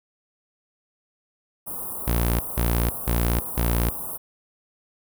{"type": "band-stop noise", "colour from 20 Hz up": "white", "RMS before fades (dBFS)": -32, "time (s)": [1.66, 4.18], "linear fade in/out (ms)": 20, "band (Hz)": [1200, 9600], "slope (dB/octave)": 48}
{"type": "tone bursts", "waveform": "sawtooth", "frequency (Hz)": 58.6, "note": "A#1", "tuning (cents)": 10, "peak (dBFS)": -16, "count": 4, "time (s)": [2.07, 3.9], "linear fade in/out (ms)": 10, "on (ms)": 330, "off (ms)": 170}
{"effects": []}